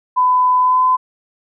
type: tone with pitch glide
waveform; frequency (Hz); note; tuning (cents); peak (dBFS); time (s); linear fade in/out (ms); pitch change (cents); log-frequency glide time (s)
sine; 1004 to 1017.4; B5 to C6; +28 to -49; -10; 0.16-0.97; 20; +23; 0.59-0.84
effects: none